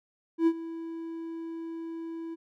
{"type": "tone with ADSR envelope", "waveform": "triangle", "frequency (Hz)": 329.6, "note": "E4", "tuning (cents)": 0, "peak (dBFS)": -16, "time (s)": [0.38, 2.36], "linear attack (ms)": 88, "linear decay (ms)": 59, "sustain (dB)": -17, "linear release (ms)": 27, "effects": []}